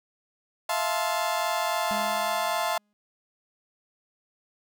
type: chord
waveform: 35% pulse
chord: F major seventh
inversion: third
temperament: just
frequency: 654.8 / 698.5 / 873.1 / 1047.7 Hz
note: E5 / F5 / A5 / C6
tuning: -12 / 0 / -14 / +2 cents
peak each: -29 dBFS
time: 0.69-2.78 s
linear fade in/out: 5 ms
type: tone with exponential decay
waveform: 45% pulse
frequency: 207.7 Hz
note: G#3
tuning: in tune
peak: -32 dBFS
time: 1.91-2.93 s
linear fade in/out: 0 ms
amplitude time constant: 220 ms
effects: none